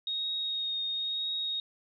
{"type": "tone with vibrato", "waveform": "sine", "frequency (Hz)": 3736, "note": "A#7", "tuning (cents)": 3, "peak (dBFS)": -30, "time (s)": [0.07, 1.6], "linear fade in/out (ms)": 2, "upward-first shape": "triangle", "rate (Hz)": 0.99, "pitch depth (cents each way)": 17, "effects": []}